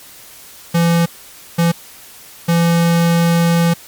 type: tone bursts at uneven times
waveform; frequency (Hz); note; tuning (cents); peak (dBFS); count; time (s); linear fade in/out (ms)
square; 169.1; E3; +44; -11; 3; 0.74-1.06 / 1.58-1.72 / 2.48-3.74; 10
effects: white hiss -39 dBFS RMS until 3.87 s + MP3 96 kbps